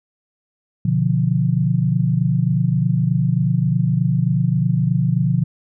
sine chord, B diminished, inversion none, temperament equal, 123.47 / 146.83 / 174.61 Hz, B2 / D3 / F3, 0 / 0 / 0 cents, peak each -19 dBFS, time 0.85-5.44 s, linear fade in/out 5 ms, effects none

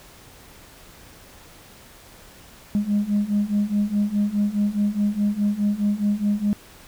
sine beating tone pair, 203.3 / 208.1 Hz, G#3 / G#3, -37 / +4 cents, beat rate 4.8 Hz, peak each -22 / -20 dBFS, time 2.75-6.53 s, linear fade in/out 0 ms, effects tanh soft clip ceiling -14 dBFS + pink hiss -47 dBFS RMS until 6.87 s

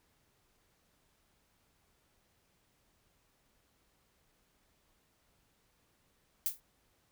violet noise with exponential decay, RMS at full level -28 dBFS, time 6.46-6.6 s, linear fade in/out 0 ms, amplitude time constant 29 ms, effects pink hiss -73 dBFS RMS until 7.11 s

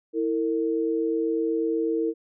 sine tone pair together, 326.8 / 454.9 Hz, E4 / A#4, -15 / -42 cents, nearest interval tritone, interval 573 cents, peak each -25 dBFS, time 0.13-2.14 s, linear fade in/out 50 ms, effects none

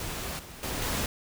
pink noise with level steps, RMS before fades -35 / -45 / -33 / -30 dBFS, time 0-1.06 s, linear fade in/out 2 ms, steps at 0.39 / 0.63 / 0.82 s, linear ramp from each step 2 ms, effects none

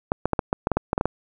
clicks, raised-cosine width 1 ms, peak -6 dBFS, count 12, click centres 0.119 / 0.256 / 0.333 / 0.392 / 0.529 / 0.671 / 0.717 / 0.77 / 0.931 / 0.979 / 1.011 / 1.056 s, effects none

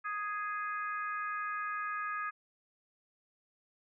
harmonic tone, 415.3 Hz, G#4, in tune, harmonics 3 / 4 / 5 / 6, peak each -36 / -39 / -48 / -49 dBFS, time 0.04-2.31 s, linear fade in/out 20 ms, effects none

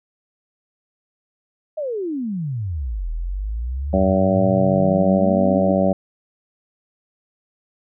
sine exponential two-way sweep, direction down then up, 642 to 38.89 to 303.9 Hz, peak -22 dBFS, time 1.77-5.72 s, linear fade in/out 10 ms, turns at 3.1 s
harmonic tone, 95.1 Hz, F#2, 48 cents sharp, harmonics 1 / 2 / 3 / 4 / 5 / 6 / 7 / 8, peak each -29 / -18 / -25 / -28 / -29 / -19 / -23 / -29 dBFS, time 3.93-5.93 s, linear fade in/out 5 ms
effects none

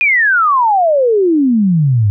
sine exponential sweep, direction down, 2489 to 98 Hz, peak -8 dBFS, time 0.01-2.1 s, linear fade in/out 0 ms, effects none

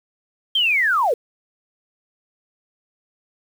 sine linear sweep, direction down, 3230 to 425 Hz, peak -15 dBFS, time 0.55-1.14 s, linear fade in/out 5 ms, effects 7-bit

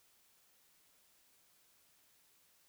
silence, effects white hiss -70 dBFS RMS until 2.68 s

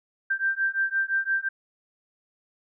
sine beating tone pair, 1571 / 1576.8 Hz, G6 / G6, +3 / +10 cents, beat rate 5.8 Hz, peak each -26 dBFS, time 0.3-1.49 s, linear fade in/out 10 ms, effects none

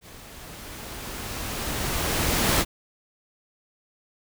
pink noise with level ramp, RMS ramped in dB -46 to -20 dBFS, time 0.01-2.65 s, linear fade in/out 50 ms, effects none

